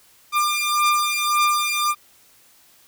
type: beating tone pair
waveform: sawtooth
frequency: 1196 / 1197.8 Hz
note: D6 / D6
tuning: +31 / +34 cents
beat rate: 1.8 Hz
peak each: -17 dBFS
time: 0.32-1.95 s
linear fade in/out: 50 ms
effects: white hiss -54 dBFS RMS until 2.87 s